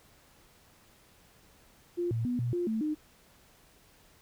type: tone with pitch steps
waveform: sine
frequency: 349.2 / 114.3 / 245.4 / 120.6 / 351.2 / 221 / 305.2 Hz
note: F4 / A#2 / B3 / B2 / F4 / A3 / D#4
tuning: 0 / -34 / -11 / -41 / +10 / +8 / -33 cents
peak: -28 dBFS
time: 1.97-2.95 s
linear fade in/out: 20 ms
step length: 140 ms
effects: pink hiss -61 dBFS RMS until 4.21 s